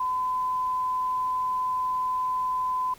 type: tone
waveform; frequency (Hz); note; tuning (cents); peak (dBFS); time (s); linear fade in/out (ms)
sine; 1014; B5; +45; -24; 0-2.94; 5
effects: pink hiss -52 dBFS RMS until 2.98 s